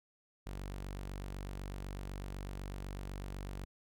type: tone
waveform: sawtooth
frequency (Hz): 48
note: G1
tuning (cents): -36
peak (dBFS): -37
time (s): 0.46-3.65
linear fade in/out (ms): 10
effects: none